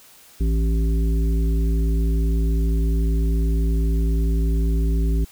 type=harmonic tone with a mistuned harmonic; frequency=55.6 Hz; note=A1; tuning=19 cents sharp; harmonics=1 / 3 / 5 / 7; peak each=-17 / -27 / -31 / -34 dBFS; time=0.4-5.25 s; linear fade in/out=10 ms; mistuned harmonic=5; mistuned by=-19 cents; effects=white hiss -49 dBFS RMS until 5.31 s